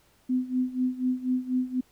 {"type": "tone with tremolo", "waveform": "sine", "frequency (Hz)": 254, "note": "B3", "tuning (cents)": 49, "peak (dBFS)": -21, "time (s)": [0.29, 1.81], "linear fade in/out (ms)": 10, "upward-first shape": "sine", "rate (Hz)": 4.1, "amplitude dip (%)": 85, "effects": ["pink hiss -63 dBFS RMS until 1.91 s"]}